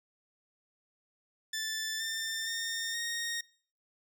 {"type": "tone with pitch steps", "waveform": "15% pulse", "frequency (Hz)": [1760, 1792.8, 1826.3, 1860.4], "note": ["A6", "A6", "A#6", "A#6"], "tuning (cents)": [0, 32, -36, -4], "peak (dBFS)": -27, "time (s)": [1.53, 3.41], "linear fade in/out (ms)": 5, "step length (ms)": 470, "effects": ["noise-tail reverb RT60 0.5 s tail -23 dB re dry"]}